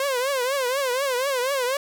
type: tone with vibrato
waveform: sawtooth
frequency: 525 Hz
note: C5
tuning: 6 cents sharp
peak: -18 dBFS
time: 0-1.77 s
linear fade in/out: 2 ms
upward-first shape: triangle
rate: 4.1 Hz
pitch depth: 160 cents each way
effects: none